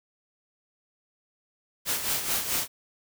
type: noise with tremolo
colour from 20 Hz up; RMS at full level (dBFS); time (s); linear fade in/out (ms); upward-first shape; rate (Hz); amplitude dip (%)
white; -26; 1.85-2.68; 50; sine; 4.6; 60
effects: none